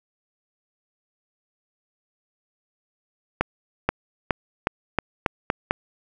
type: accelerating click train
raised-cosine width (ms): 0.5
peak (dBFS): -4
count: 8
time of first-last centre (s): 3.41-5.709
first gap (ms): 480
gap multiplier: 0.87
effects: none